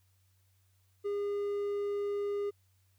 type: tone with hard clipping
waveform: triangle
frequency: 406.8 Hz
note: G#4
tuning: 36 cents flat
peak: -32 dBFS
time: 1.04-2.51 s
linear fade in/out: 20 ms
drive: 6 dB
effects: added 94 Hz sine -67 dBFS peak until 2.98 s + white hiss -75 dBFS RMS until 2.98 s